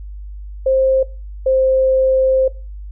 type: tone pair in turn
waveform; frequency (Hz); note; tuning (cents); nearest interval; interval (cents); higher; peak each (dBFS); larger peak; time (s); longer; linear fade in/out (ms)
sine; 528 / 524.7; C5 / C5; +16 / +5; unison; 11; first; -11; neither; 0.66-1.03 / 1.46-2.48; second; 5
effects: noise-tail reverb RT60 0.3 s tail -19 dB re dry + added 50 Hz sine -28 dBFS peak until 2.91 s